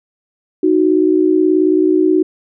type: tone pair together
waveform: sine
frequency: 311.4 / 370 Hz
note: D#4 / F#4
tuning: +2 / 0 cents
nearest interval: minor third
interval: 298 cents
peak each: -12 dBFS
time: 0.63-2.23 s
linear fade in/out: 5 ms
effects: none